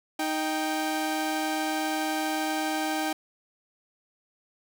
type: tone pair together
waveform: sawtooth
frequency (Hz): 311.1 / 783.9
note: D#4 / G5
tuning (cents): 0 / 0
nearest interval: octave + major third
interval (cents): 1600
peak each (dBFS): -25 / -26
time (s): 0.19-3.13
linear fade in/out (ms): 5
effects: none